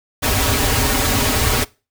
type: noise with comb filter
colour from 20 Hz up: pink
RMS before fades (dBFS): -17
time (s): 0.22-1.65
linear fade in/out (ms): 20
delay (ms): 5.8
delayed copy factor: -0.9
effects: noise-tail reverb RT60 0.3 s tail -22 dB re dry